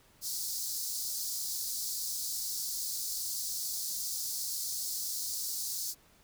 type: high-pass noise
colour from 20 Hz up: pink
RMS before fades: -36 dBFS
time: 0.21-5.95 s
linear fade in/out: 50 ms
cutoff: 4400 Hz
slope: 48 dB/octave
effects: pink hiss -63 dBFS RMS until 6.23 s